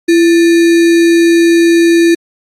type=tone with sample-and-hold; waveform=sine; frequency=336.2 Hz; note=E4; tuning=34 cents sharp; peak=-4 dBFS; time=0.08-2.15 s; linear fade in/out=10 ms; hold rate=2100 Hz; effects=low-pass 9000 Hz 12 dB/octave + Opus 48 kbps